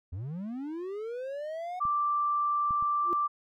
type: linear sweep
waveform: triangle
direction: up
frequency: 79.3 to 742 Hz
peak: -32 dBFS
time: 0.12-1.8 s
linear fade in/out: 10 ms
type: tone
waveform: sine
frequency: 1174.7 Hz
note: D6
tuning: in tune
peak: -25 dBFS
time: 1.8-3.28 s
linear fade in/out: 20 ms
type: clicks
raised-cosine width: 5 ms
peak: -33 / -30 / -35 dBFS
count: 3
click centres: 1.853 / 2.708 / 2.825 s
type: tone with exponential growth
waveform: sine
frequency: 349.2 Hz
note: F4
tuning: in tune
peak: -29 dBFS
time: 3.01-3.13 s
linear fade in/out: 0 ms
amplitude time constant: 26 ms
effects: none